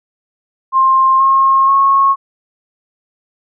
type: tone with pitch steps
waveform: sine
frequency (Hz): 1058 / 1075.9 / 1094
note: C6 / C6 / C#6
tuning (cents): +19 / +48 / -23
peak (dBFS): -7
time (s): 0.72-2.16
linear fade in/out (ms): 50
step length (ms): 480
effects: none